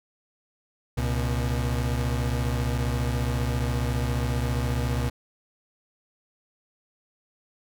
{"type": "tone pair together", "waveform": "35% pulse", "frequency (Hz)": [67.5, 120.27], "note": ["C#2", "B2"], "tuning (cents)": [-45, -45], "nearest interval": "minor seventh", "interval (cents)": 1000, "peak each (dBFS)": -25, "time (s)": [0.97, 5.1], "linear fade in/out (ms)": 10, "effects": []}